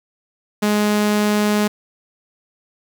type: tone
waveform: sawtooth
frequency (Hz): 209.1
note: G#3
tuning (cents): +12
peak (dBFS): -11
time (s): 0.62-1.68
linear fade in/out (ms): 10
effects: 7-bit